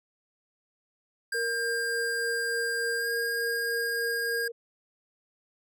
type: tone with pitch glide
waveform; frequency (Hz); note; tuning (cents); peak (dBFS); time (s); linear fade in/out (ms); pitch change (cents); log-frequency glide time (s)
square; 1600 to 1623.3; G6 to G#6; +35 to -40; -29; 1.32-4.48; 5; +25; 2.98-3.07
type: tone with tremolo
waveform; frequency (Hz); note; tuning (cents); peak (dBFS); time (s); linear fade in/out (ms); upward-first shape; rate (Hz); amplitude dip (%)
sine; 466.2; A#4; 0; -30; 1.34-4.52; 10; triangle; 3.4; 45
effects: none